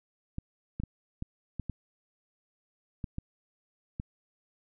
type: clicks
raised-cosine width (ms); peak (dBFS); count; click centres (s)
5; -22; 9; 0.384 / 0.8 / 0.836 / 1.224 / 1.597 / 1.697 / 3.042 / 3.184 / 3.999
effects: none